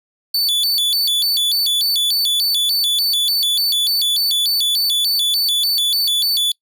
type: tone with vibrato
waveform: 45% pulse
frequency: 3951 Hz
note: B7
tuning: in tune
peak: -14 dBFS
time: 0.34-6.52 s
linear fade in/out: 5 ms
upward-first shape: square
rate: 3.4 Hz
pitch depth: 230 cents each way
effects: noise-tail reverb RT60 0.1 s tail -26 dB re dry